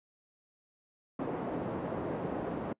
pink band-pass noise, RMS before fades -36 dBFS, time 1.19-2.73 s, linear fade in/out 5 ms, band 190 to 710 Hz, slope 12 dB/octave, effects noise-tail reverb RT60 0.1 s tail -25 dB re dry + resampled to 8000 Hz

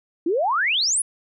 sine exponential sweep, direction up, 310 to 10640 Hz, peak -18 dBFS, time 0.26-1.02 s, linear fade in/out 5 ms, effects none

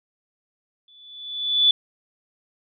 sine tone with exponential growth, 3467 Hz, A7, 26 cents flat, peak -11 dBFS, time 0.88-1.71 s, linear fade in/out 2 ms, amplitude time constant 180 ms, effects none

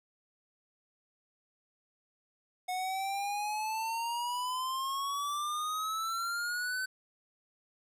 square exponential sweep, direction up, 729 to 1530 Hz, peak -33 dBFS, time 2.68-6.86 s, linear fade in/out 10 ms, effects resampled to 32000 Hz + 11-bit

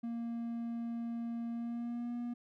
triangle tone with pitch glide, 233.1 to 239.9 Hz, A#3 to A#3, 0 to +50 cents, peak -34 dBFS, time 0.03-2.34 s, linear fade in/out 10 ms, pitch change +50 cents, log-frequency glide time 1.51-2.14 s, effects none

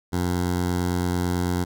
15% pulse tone with notch filter, 89 Hz, F2, 33 cents sharp, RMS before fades -24 dBFS, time 0.12-1.65 s, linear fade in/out 20 ms, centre 2500 Hz, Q 1.7, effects none

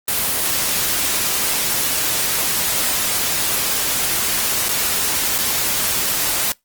white noise with dropouts, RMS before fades -19 dBFS, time 0.08-6.52 s, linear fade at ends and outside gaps 1 ms, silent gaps 4.685-4.691 / 5.381-5.386 s, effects noise-tail reverb RT60 0.2 s tail -26 dB re dry + Opus 24 kbps

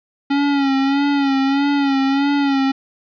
square tone with vibrato, 277.2 Hz, C#4, in tune, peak -15 dBFS, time 0.3-2.72 s, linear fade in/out 10 ms, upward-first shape sine, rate 1.6 Hz, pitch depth 51 cents each way, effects resampled to 11025 Hz + 8-bit

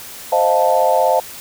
sine chord, F dominant seventh, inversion second, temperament equal, 523.3 / 622.3 / 698.5 / 880 Hz, C5 / Eb5 / F5 / A5, 0 / 0 / 0 / 0 cents, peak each -17 dBFS, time 0.32-1.2 s, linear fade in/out 5 ms, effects white hiss -34 dBFS RMS until 1.4 s

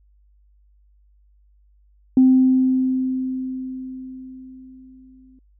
sine tone with exponential decay, 259.2 Hz, C4, 16 cents flat, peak -8 dBFS, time 2.17-5.39 s, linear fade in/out 2 ms, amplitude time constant 700 ms, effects tanh soft clip ceiling -4 dBFS + added 50 Hz sine -53 dBFS peak until 5.59 s

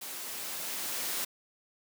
white noise with level ramp, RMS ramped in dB -41 to -33 dBFS, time 0.01-1.25 s, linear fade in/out 10 ms, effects high-pass 200 Hz 12 dB/octave

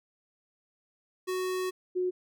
square / sine tone pair in turn, 370 / 364.5 Hz, F#4 / F#4, 0 / -26 cents, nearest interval unison, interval 26 cents, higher first, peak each -30 / -26 dBFS, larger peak second, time 1.27-1.71 / 1.95-2.11 s, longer first, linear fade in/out 20 ms, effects none

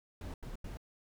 brown noise bursts, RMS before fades -43 dBFS, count 3, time 0.21-0.772 s, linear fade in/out 2 ms, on 130 ms, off 86 ms, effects none

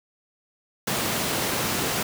pink high-pass noise, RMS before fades -26 dBFS, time 0.87-2.03 s, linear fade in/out 5 ms, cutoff 130 Hz, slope 12 dB/octave, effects none

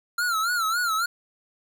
square tone with vibrato, 1371 Hz, F6, 32 cents flat, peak -23 dBFS, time 0.18-1.06 s, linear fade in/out 5 ms, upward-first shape sine, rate 3.6 Hz, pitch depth 120 cents each way, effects 9-bit

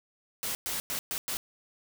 white noise bursts at uneven times, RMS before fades -33 dBFS, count 5, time 0.43-0.55 / 0.66-0.8 / 0.9-0.99 / 1.11-1.18 / 1.28-1.37 s, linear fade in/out 0 ms, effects none

